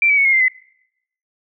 sine tone with pitch steps, 2349 / 2281 / 2215 / 2150 / 2088 / 2027 Hz, D7 / C#7 / C#7 / C7 / C7 / B6, 0 / +49 / -2 / +47 / -4 / +45 cents, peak -11 dBFS, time 0.02-0.482 s, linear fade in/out 2 ms, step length 77 ms, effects noise-tail reverb RT60 0.8 s tail -25 dB re dry

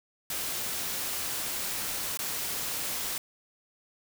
white noise with dropouts, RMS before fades -33 dBFS, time 0.3-3.18 s, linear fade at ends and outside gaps 2 ms, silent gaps 2.173-2.19 s, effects none

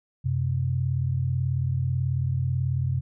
sine tone pair together, 92.5 / 130.81 Hz, F#2 / C3, 0 / 0 cents, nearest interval tritone, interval 600 cents, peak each -27 / -24 dBFS, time 0.24-3.01 s, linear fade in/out 20 ms, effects none

